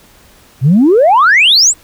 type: exponential sweep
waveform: sine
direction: up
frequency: 120 to 8240 Hz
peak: -3 dBFS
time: 0.61-1.74 s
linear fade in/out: 50 ms
effects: tanh soft clip ceiling -1 dBFS + pink hiss -44 dBFS RMS until 1.83 s